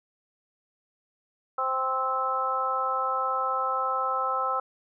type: harmonic tone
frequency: 261.6 Hz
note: C4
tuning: in tune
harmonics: 2 / 3 / 4 / 5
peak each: -33 / -32 / -31 / -27 dBFS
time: 1.58-4.6 s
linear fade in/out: 5 ms
effects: none